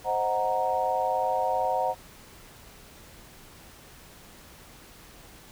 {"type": "chord", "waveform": "sine", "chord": "C half-diminished seventh", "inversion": "none", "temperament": "equal", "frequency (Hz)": [523.3, 622.3, 740, 932.3], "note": ["C5", "Eb5", "Gb5", "Bb5"], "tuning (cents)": [0, 0, 0, 0], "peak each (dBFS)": [-30, -32, -27, -29], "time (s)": [0.04, 1.95], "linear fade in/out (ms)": 50, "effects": ["pink hiss -50 dBFS RMS until 5.51 s"]}